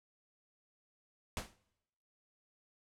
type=noise with exponential decay; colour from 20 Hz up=pink; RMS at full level=-36 dBFS; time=1.37-1.56 s; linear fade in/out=0 ms; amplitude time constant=40 ms; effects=noise-tail reverb RT60 0.9 s tail -23 dB re dry + low-pass 10000 Hz 12 dB/octave